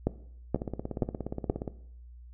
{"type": "two click trains", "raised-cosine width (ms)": 2, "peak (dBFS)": [-12, -20], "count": [4, 20], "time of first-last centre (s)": [[0.07, 1.499], [0.56, 1.678]], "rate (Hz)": [2.1, 17], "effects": ["noise-tail reverb RT60 0.7 s tail -17 dB re dry", "added 60 Hz sine -46 dBFS peak until 2.33 s"]}